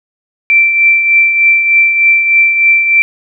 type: tone with tremolo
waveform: sine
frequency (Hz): 2344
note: D7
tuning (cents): -4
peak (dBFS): -3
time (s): 0.5-3.02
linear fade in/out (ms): 0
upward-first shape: triangle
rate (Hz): 3.3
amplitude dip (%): 55
effects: none